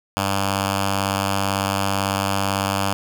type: tone with notch filter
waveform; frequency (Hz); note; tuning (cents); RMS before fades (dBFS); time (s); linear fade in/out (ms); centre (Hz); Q
5% pulse; 98; G2; 0; -22; 0.17-2.93; 0; 400; 1.3
effects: none